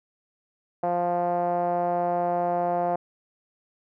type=tone with low-pass filter; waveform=5% pulse; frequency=175.1 Hz; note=F3; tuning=5 cents sharp; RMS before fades=-25 dBFS; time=0.83-2.96 s; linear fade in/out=5 ms; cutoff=680 Hz; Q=4; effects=none